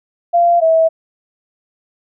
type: tone pair in turn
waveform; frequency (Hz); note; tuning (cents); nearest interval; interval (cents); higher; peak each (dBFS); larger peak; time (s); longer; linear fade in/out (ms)
sine; 690 / 649.2; F5 / E5; -21 / -27; minor second; 106; first; -8; neither; 0.33-0.61 / 0.61-0.89; neither; 20
effects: none